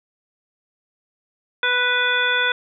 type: harmonic tone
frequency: 493.9 Hz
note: B4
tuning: in tune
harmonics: 1 / 2 / 3 / 4 / 5 / 7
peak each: -28 / -28 / -19 / -28 / -26 / -24 dBFS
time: 1.63-2.52 s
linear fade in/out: 2 ms
effects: none